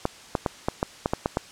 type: clicks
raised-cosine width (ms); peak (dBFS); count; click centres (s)
1; -8; 9; 0.054 / 0.352 / 0.462 / 0.685 / 0.829 / 1.059 / 1.135 / 1.259 / 1.371
effects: white hiss -46 dBFS RMS until 1.51 s + low-pass 7000 Hz 12 dB/octave